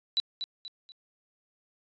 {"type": "tone with echo", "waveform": "sine", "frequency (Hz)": 3951, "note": "B7", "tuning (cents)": 0, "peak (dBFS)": -23, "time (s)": [0.17, 0.2], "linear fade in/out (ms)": 0, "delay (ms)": 240, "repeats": 3, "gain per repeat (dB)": -8, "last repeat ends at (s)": 0.92, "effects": ["resampled to 16000 Hz"]}